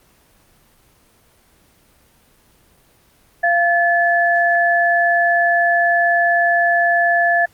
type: tone pair together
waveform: sine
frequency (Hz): 689.9 / 1729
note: F5 / A6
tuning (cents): -21 / -31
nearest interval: octave + major third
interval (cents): 1590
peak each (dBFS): -15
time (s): 3.43-7.46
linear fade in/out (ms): 10
effects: pink hiss -54 dBFS RMS until 7.53 s + Opus 24 kbps